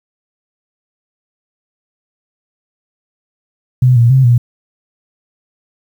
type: tone with pitch steps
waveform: sine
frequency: 126.4 / 117.8 / 132.3 / 120.4 Hz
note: B2 / A#2 / C3 / B2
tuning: +41 / +19 / +20 / -44 cents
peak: -5 dBFS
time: 3.82-4.38 s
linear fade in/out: 5 ms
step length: 140 ms
effects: 7-bit